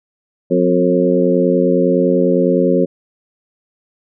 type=harmonic tone with a mistuned harmonic; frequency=89.9 Hz; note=F#2; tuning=49 cents flat; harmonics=2 / 3 / 4 / 5 / 6; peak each=-17 / -17 / -17 / -17 / -17 dBFS; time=0.5-2.86 s; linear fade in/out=20 ms; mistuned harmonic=3; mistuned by=-53 cents; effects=none